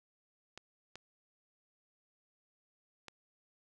clicks, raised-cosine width 0.2 ms, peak -29 dBFS, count 3, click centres 0.576 / 0.956 / 3.083 s, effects none

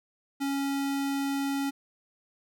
square tone, 277.2 Hz, C#4, in tune, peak -28 dBFS, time 0.4-1.71 s, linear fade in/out 20 ms, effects none

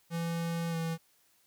square tone with pitch glide, 167.7 to 164.34 Hz, E3 to E3, +30 to -5 cents, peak -32 dBFS, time 0.1-0.98 s, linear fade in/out 50 ms, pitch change -35 cents, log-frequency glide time 0.7-0.76 s, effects white hiss -68 dBFS RMS until 1.46 s

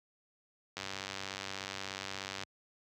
click train, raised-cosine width 0.2 ms, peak -21 dBFS, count 162, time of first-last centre 0.77-2.435 s, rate 96.7 Hz, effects high-pass 80 Hz 12 dB/octave

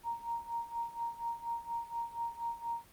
sine tone with tremolo, 932.3 Hz, A#5, in tune, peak -32 dBFS, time 0.03-2.85 s, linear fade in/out 50 ms, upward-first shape sine, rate 4.2 Hz, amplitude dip 85%, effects pink hiss -60 dBFS RMS until 2.92 s + Opus 32 kbps

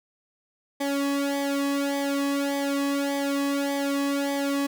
sawtooth tone with flanger, 280.4 Hz, C#4, 20 cents sharp, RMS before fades -26 dBFS, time 0.8-4.67 s, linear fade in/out 10 ms, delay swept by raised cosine 0.73 to 1.39 ms, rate 1.7 Hz, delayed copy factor -1, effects none

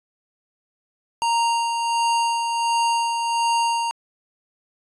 square tone with tremolo, 930 Hz, A#5, 4 cents flat, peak -18 dBFS, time 1.22-3.91 s, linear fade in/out 0 ms, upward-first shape sine, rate 1.4 Hz, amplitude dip 40%, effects resampled to 24000 Hz

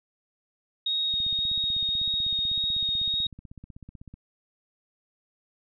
sine tone with vibrato, 3742 Hz, A#7, 6 cents sharp, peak -24 dBFS, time 0.86-3.27 s, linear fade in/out 5 ms, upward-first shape sine, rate 1.8 Hz, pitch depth 8 cents each way
click train, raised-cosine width 5 ms, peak -31 dBFS, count 49, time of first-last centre 1.14-4.14 s, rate 16 Hz
effects none

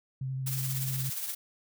sine tone with vibrato, 132 Hz, C3, 16 cents sharp, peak -31 dBFS, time 0.21-1.1 s, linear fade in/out 5 ms, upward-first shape square, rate 12 Hz, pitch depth 14 cents each way
blue noise with tremolo, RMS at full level -33 dBFS, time 0.46-1.35 s, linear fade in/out 10 ms, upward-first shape triangle, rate 17 Hz, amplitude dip 55%
effects none

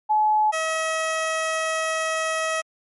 sine / 15% pulse tone pair in turn, 855 / 640.5 Hz, A5 / E5, -50 / -50 cents, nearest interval perfect fourth, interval 500 cents, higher first, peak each -16 dBFS, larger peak neither, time 0.09-0.52 / 0.52-2.62 s, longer second, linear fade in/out 20 ms, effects MP3 48 kbps

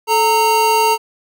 square tone pair together, 435.2 / 922.2 Hz, A4 / A#5, -19 / -19 cents, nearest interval octave + minor second, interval 1300 cents, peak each -18 / -13 dBFS, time 0.07-0.98 s, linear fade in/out 50 ms, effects none

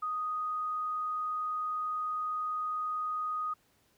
sine tone, 1244.5 Hz, D#6, in tune, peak -31 dBFS, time 0.02-3.54 s, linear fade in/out 10 ms, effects pink hiss -69 dBFS RMS until 3.97 s + high-pass 60 Hz 12 dB/octave

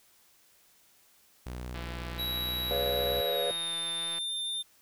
sawtooth tone, 61.74 Hz, B1, in tune, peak -33 dBFS, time 1.46-3.21 s, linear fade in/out 5 ms
click train, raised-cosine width 0.3 ms, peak -27 dBFS, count 410, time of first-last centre 1.75-4.185 s, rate 168 Hz
square tone with pitch glide, 3879 to 3598 Hz, B7 to A7, -32 to +38 cents, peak -32 dBFS, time 2.18-4.63 s, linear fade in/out 20 ms, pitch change -130 cents, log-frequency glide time 3.2-3.76 s
triangle chord, C# dominant seventh, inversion second, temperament equal with one note detuned, 415.3 / 493.9 / 565 / 698.5 Hz, G#4 / B4 / C#5 / E#5, 0 / 0 / +33 / 0 cents, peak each -36 / -31 / -31 / -35 dBFS, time 2.71-3.51 s, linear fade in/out 0 ms
effects white hiss -63 dBFS RMS until 4.81 s

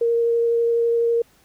sine tone with vibrato, 466.2 Hz, A#4, in tune, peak -16 dBFS, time 0.01-1.22 s, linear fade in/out 5 ms, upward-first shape triangle, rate 12 Hz, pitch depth 9 cents each way, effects pink hiss -57 dBFS RMS until 1.44 s

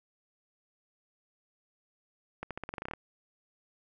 accelerating click train, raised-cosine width 0.5 ms, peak -22 dBFS, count 12, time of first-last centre 2.43-2.936 s, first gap 77 ms, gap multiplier 0.89, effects none

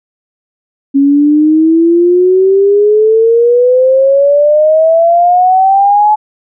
sine exponential sweep, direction up, 274.3 to 857 Hz, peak -4 dBFS, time 0.94-6.16 s, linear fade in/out 20 ms, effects none

